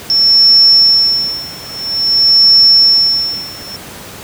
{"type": "tone with tremolo", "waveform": "sine", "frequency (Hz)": 5400, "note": "E8", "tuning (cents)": 41, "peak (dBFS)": -3, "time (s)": [0.1, 3.76], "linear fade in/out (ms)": 0, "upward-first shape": "sine", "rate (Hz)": 0.5, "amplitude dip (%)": 95, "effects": ["pink hiss -30 dBFS RMS until 4.23 s", "high-pass 80 Hz 12 dB/octave"]}